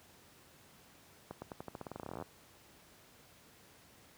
accelerating click train, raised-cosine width 1 ms, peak -28 dBFS, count 22, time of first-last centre 1.31-2.223 s, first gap 110 ms, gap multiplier 0.89, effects pink hiss -61 dBFS RMS until 4.17 s + high-pass 80 Hz 12 dB/octave

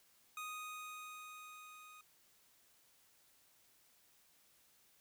25% pulse tone with level ramp, 1244.5 Hz, D#6, in tune, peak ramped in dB -39 to -52 dBFS, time 0.37-2.01 s, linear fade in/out 2 ms, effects white hiss -70 dBFS RMS until 5 s

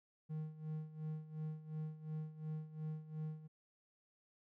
triangle tone with tremolo, 155.56 Hz, D#3, in tune, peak -37 dBFS, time 0.29-3.48 s, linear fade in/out 20 ms, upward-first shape sine, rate 2.8 Hz, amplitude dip 80%, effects none

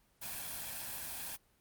white noise with comb filter, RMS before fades -42 dBFS, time 0.21-1.37 s, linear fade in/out 20 ms, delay 1.2 ms, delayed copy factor +0.55, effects pink hiss -71 dBFS RMS until 1.6 s + Opus 32 kbps

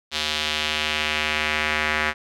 square tone with band-pass filter sweep, 76.4 Hz, D#2, 31 cents flat, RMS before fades -24 dBFS, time 0.11-2.14 s, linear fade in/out 50 ms, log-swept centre 3700 to 1900 Hz, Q 2, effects none

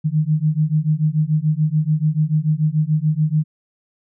sine beating tone pair, 150.8 / 157.7 Hz, D3 / D#3, +46 / +24 cents, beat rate 6.9 Hz, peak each -18 dBFS, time 0.04-3.44 s, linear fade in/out 20 ms, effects none

